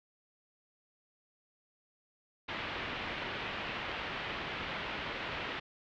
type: low-pass noise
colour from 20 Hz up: white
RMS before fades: -39 dBFS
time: 2.48-5.6 s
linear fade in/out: 10 ms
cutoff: 3100 Hz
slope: 24 dB/octave
effects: low-pass 5000 Hz 12 dB/octave